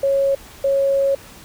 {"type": "tone pair in turn", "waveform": "sine", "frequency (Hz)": [550, 550], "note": ["C#5", "C#5"], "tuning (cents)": [-14, -14], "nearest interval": "unison", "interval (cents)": 0, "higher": "neither", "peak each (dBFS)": [-14, -14], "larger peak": "neither", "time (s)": [[0.03, 0.35], [0.64, 1.15]], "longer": "second", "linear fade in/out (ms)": 5, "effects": ["pink hiss -42 dBFS RMS until 1.44 s"]}